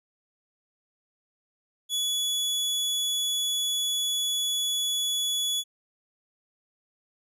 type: tone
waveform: sawtooth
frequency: 3400 Hz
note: G#7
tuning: 40 cents sharp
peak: -22 dBFS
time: 1.89-5.64 s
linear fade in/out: 50 ms
effects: resampled to 32000 Hz